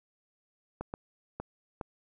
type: clicks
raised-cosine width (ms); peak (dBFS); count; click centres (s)
1; -22; 4; 0.81 / 0.939 / 1.4 / 1.812
effects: none